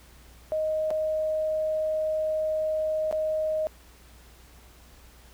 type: tone with dropouts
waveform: sine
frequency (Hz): 624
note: D#5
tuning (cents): +5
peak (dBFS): -24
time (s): 0.52-3.67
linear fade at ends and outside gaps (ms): 0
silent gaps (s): 0.905-0.911 / 3.112-3.126
effects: added 60 Hz sine -52 dBFS peak until 5.33 s + pink hiss -55 dBFS RMS until 5.33 s